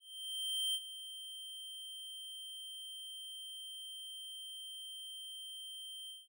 square tone with ADSR envelope, 3136 Hz, G7, in tune, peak -33 dBFS, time 0-6.28 s, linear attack 740 ms, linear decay 53 ms, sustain -13 dB, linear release 190 ms, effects none

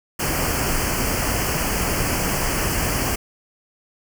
pink band-stop noise, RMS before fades -22 dBFS, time 0.19-3.16 s, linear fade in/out 10 ms, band 3100 to 4500 Hz, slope 96 dB/octave, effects none

